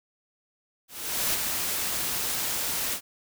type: noise with ADSR envelope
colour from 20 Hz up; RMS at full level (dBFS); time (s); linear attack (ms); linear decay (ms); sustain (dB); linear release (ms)
white; -25; 0.88-3.01; 450; 28; -4; 79
effects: none